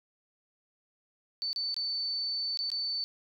sine tone with dropouts, 4519 Hz, C#8, 33 cents sharp, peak -30 dBFS, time 1.42-3.04 s, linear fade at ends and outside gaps 0 ms, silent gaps 1.53-1.561 / 1.743-1.765 / 2.573-2.59 / 2.702-2.717 s, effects none

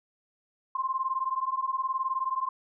sine beating tone pair, 1044 / 1063 Hz, C6 / C6, -4 / +27 cents, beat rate 19 Hz, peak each -30 / -30 dBFS, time 0.75-2.49 s, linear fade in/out 5 ms, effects none

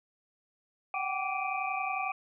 sine tone cluster, 749 / 780 / 1161 / 2353 / 2491 Hz, F#5 / G5 / D6 / D7 / D#7, +21 / -9 / -20 / +3 / +1 cents, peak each -36 / -36 / -36 / -38 / -38 dBFS, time 0.94-2.12 s, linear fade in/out 2 ms, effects none

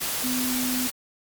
sine tone in noise, 252.6 Hz, B3, 39 cents sharp, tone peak -26 dBFS, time 0.23-0.88 s, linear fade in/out 20 ms, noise white, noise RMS -28 dBFS, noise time 0-0.91 s, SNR -1 dB, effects Opus 48 kbps

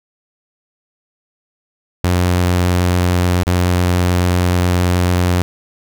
sawtooth tone with dropouts, 89.3 Hz, F2, 39 cents sharp, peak -8 dBFS, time 2.04-5.42 s, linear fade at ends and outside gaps 0 ms, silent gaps 3.433-3.469 s, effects none

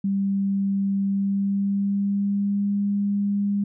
sine tone with pitch glide, 196.9 to 201.9 Hz, G3 to G#3, +8 to -49 cents, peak -20 dBFS, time 0.04-3.64 s, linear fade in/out 5 ms, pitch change +43 cents, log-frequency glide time 1.03-2.74 s, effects none

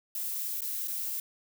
violet noise with dropouts, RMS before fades -34 dBFS, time 0.15-1.2 s, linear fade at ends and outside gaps 2 ms, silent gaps 0.608-0.618 / 0.875-0.88 s, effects none

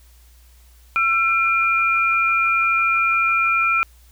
sine tone pair together, 1347 / 2400 Hz, E6 / D7, +37 / +37 cents, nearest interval minor seventh, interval 1000 cents, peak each -18 dBFS, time 0.96-3.83 s, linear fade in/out 0 ms, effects added 60 Hz sine -47 dBFS peak until 4.11 s + white hiss -56 dBFS RMS until 4.11 s

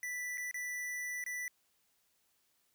square tone with dropouts, 1975.5 Hz, B6, in tune, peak -38 dBFS, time 0.03-1.48 s, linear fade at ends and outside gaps 1 ms, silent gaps 0.374-0.379 / 0.512-0.543 / 1.24-1.263 s, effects white hiss -75 dBFS RMS until 2.74 s

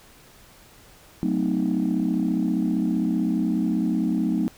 sine chord, F# diminished seventh, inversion none, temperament equal with one note detuned, 185 / 220 / 255.2 / 311.1 Hz, F#3 / A3 / C4 / Eb4, 0 / 0 / -43 / 0 cents, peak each -25 dBFS, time 1.23-4.48 s, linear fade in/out 0 ms, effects tanh soft clip ceiling -14 dBFS + pink hiss -51 dBFS RMS until 4.57 s

